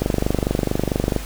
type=click train; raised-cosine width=2 ms; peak=-5 dBFS; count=29; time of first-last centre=0.02-1.163 s; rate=24.5 Hz; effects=added 50 Hz sine -31 dBFS peak until 1.25 s + pink hiss -35 dBFS RMS until 1.25 s